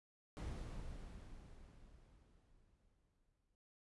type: noise with exponential decay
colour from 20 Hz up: brown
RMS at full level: -43 dBFS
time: 0.37-3.55 s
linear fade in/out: 0 ms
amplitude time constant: 690 ms
effects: resampled to 24000 Hz